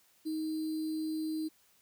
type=tone with sample-and-hold; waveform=sine; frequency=314.1 Hz; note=D#4; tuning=16 cents sharp; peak=-32 dBFS; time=0.25-1.49 s; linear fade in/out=20 ms; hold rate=4410 Hz; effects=white hiss -67 dBFS RMS until 1.81 s